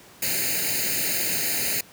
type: noise with comb filter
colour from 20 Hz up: white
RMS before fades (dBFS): -25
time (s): 0.22-1.81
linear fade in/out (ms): 5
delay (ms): 0.44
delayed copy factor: +0.95
effects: pink hiss -49 dBFS RMS until 1.92 s + high-pass 100 Hz 12 dB/octave